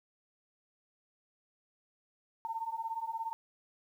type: beating tone pair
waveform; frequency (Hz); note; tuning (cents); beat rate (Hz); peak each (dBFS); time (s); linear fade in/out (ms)
sine; 893 / 910; A5 / A#5; +25 / -42; 17; -39 / -37; 2.45-3.33; 0
effects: 11-bit